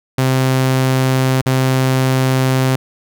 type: tone with dropouts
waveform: sawtooth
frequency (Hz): 130.81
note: C3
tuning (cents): 0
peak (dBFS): -8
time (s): 0.18-2.76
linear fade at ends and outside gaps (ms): 5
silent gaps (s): 1.415-1.46
effects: none